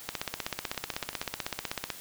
two click trains, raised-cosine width 0.2 ms, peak -24 / -13 dBFS, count 7 / 30, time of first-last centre 0.65-1.227 / 0.09-1.903 s, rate 10.4 / 16 Hz, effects white hiss -46 dBFS RMS until 2 s

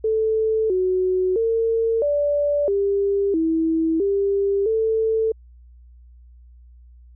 sine tone with pitch steps, 439.6 / 370.3 / 453.7 / 581 / 398.9 / 324.2 / 397.6 / 443.8 Hz, A4 / F#4 / A#4 / D5 / G4 / E4 / G4 / A4, -2 / +1 / -47 / -19 / +30 / -29 / +25 / +15 cents, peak -17 dBFS, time 0.04-5.32 s, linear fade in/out 5 ms, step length 660 ms, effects added 60 Hz sine -44 dBFS peak until 7.15 s

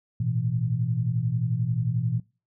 sine chord, A suspended second, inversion none, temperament equal with one note detuned, 110 / 121.28 / 164.81 Hz, A2 / B2 / E3, 0 / -31 / 0 cents, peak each -30 / -25 / -30 dBFS, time 0.2-2.2 s, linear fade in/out 5 ms, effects noise-tail reverb RT60 0.3 s tail -20 dB re dry

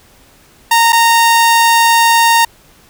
sawtooth tone with dropouts, 924 Hz, A#5, 16 cents flat, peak -3 dBFS, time 0.71-2.45 s, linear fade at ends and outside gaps 5 ms, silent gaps 0.923-0.928 s, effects pink hiss -46 dBFS RMS until 2.89 s

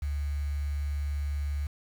sine tone with quantisation, 72.1 Hz, D2, 31 cents flat, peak -28 dBFS, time 0.02-1.67 s, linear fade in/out 5 ms, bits 8, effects none

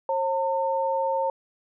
sine tone pair together, 538.1 / 905 Hz, C5 / A5, +48 / +48 cents, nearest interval major sixth, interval 900 cents, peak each -25 dBFS, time 0.09-1.3 s, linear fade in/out 2 ms, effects none

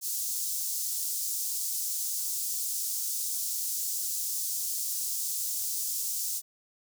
pink high-pass noise, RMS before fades -32 dBFS, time 0.01-6.42 s, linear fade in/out 50 ms, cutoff 5800 Hz, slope 24 dB/octave, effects none

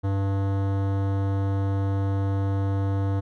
sine tone with hard clipping, 98 Hz, G2, in tune, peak -24 dBFS, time 0.03-3.21 s, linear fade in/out 20 ms, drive 18 dB, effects none

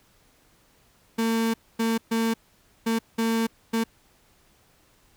35% pulse tone bursts at uneven times, 226.7 Hz, A#3, 48 cents flat, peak -20 dBFS, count 6, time 1.18-1.54 / 1.79-1.98 / 2.11-2.34 / 2.86-2.99 / 3.18-3.47 / 3.73-3.84 s, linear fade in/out 10 ms, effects pink hiss -61 dBFS RMS until 5.16 s

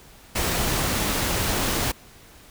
pink noise, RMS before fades -24 dBFS, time 0.35-1.92 s, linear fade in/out 10 ms, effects pink hiss -49 dBFS RMS until 2.5 s

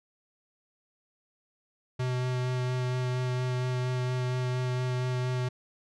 square tone with vibrato, 126.3 Hz, B2, 39 cents sharp, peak -28 dBFS, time 1.99-5.49 s, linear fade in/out 10 ms, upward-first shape sine, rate 4.3 Hz, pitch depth 11 cents each way, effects low-pass 6000 Hz 12 dB/octave

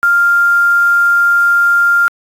sine tone with quantisation, 1396.9 Hz, F6, in tune, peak -7 dBFS, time 0.03-2.08 s, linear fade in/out 0 ms, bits 5, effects AAC 48 kbps

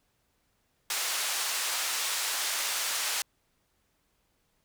white band-pass noise, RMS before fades -31 dBFS, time 0.9-3.22 s, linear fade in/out 2 ms, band 760 to 8600 Hz, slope 12 dB/octave, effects pink hiss -73 dBFS RMS until 4.64 s

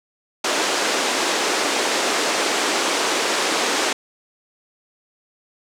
pink band-pass noise, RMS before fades -21 dBFS, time 0.44-3.93 s, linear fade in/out 5 ms, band 310 to 8100 Hz, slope 24 dB/octave, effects none

